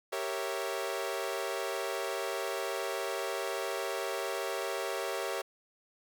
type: chord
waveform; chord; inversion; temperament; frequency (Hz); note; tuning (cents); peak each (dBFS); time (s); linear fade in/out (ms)
sawtooth; G diminished seventh; none; equal; 392 / 466.2 / 554.4 / 659.3; G4 / Bb4 / Db5 / Fb5; 0 / 0 / 0 / 0; -34 / -35 / -34 / -36; 0.12-5.42; 10
effects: none